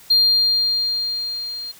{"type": "tone with level ramp", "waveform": "sine", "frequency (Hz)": 4200, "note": "C8", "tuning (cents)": 6, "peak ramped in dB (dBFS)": [-9, -28], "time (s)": [0.1, 1.72], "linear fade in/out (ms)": 10, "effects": ["tanh soft clip ceiling -9 dBFS", "white hiss -46 dBFS RMS until 1.79 s"]}